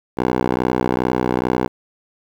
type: tone with band-pass filter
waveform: 10% pulse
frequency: 62.4 Hz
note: B1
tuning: 19 cents sharp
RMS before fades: -19 dBFS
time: 0.17-1.68 s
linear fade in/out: 20 ms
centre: 570 Hz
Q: 1
effects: 8-bit